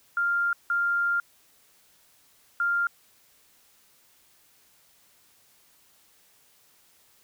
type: tone bursts at uneven times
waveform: sine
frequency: 1396.9 Hz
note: F6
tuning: in tune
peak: -22 dBFS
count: 3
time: 0.17-0.53 / 0.7-1.2 / 2.6-2.87 s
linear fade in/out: 2 ms
effects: white hiss -61 dBFS RMS until 7.23 s